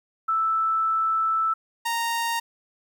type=tone pair in turn; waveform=sine / sawtooth; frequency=1318.5 / 928.3 Hz; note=E6 / A#5; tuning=0 / -7 cents; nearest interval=tritone; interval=607 cents; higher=first; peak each=-20 dBFS; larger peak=neither; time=0.28-1.54 / 1.85-2.4 s; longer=first; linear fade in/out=10 ms; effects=10-bit